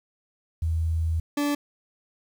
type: tone pair in turn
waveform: sine / 40% pulse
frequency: 81.3 / 289.7 Hz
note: E2 / D4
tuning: -23 / -24 cents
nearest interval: octave + minor seventh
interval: 2199 cents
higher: second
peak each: -22 dBFS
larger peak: neither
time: 0.62-1.2 / 1.37-1.55 s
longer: first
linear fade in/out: 5 ms
effects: 9-bit